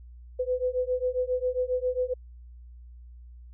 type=beating tone pair; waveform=sine; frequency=500 / 507.4 Hz; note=B4 / B4; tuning=+21 / +47 cents; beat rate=7.4 Hz; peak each=-28 dBFS; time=0.39-2.14 s; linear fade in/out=10 ms; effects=added 60 Hz sine -44 dBFS peak until 3.53 s